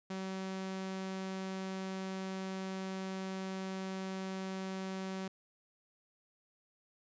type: tone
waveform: sawtooth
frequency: 190 Hz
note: F#3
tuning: 46 cents sharp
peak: -34 dBFS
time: 0.1-5.28 s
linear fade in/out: 5 ms
effects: resampled to 16000 Hz